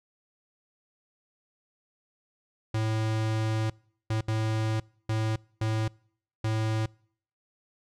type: tone bursts at uneven times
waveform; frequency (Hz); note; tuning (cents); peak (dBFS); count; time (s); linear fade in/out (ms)
square; 110; A2; 0; -26; 6; 2.74-3.7 / 4.1-4.21 / 4.28-4.8 / 5.09-5.36 / 5.61-5.88 / 6.44-6.86; 5
effects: noise-tail reverb RT60 0.6 s tail -26 dB re dry + low-pass 7000 Hz 12 dB/octave